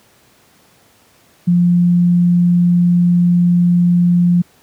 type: tone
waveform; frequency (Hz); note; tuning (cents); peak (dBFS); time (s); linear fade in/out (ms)
sine; 175.2; F3; +6; -8; 1.47-4.42; 10
effects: pink hiss -51 dBFS RMS until 4.62 s + high-pass 100 Hz 12 dB/octave